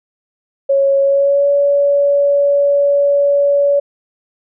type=tone with pitch glide; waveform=sine; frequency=551 to 567.8 Hz; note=C#5 to C#5; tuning=-11 to +41 cents; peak=-9 dBFS; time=0.69-3.8 s; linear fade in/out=10 ms; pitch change=+52 cents; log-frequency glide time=1-1.49 s; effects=none